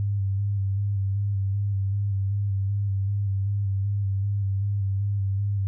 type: tone with vibrato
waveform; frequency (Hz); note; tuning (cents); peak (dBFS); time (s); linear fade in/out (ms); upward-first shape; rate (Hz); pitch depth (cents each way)
sine; 99.3; G2; +23; -22; 0-5.67; 0; square; 2.6; 29
effects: none